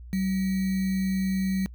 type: tone with sample-and-hold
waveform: sine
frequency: 190 Hz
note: F#3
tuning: 46 cents sharp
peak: -23 dBFS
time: 0.13-1.66 s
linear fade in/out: 0 ms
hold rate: 2100 Hz
effects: noise-tail reverb RT60 0.1 s tail -26 dB re dry + added 60 Hz sine -40 dBFS peak until 1.74 s